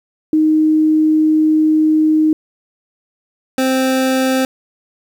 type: tone pair in turn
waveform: sine / 25% pulse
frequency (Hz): 311.1 / 261.6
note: D#4 / C4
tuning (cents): 0 / 0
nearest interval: minor third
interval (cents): 300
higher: first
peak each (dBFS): -9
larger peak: neither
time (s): 0.33-2.33 / 3.58-4.45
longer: first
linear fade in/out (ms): 2
effects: 8-bit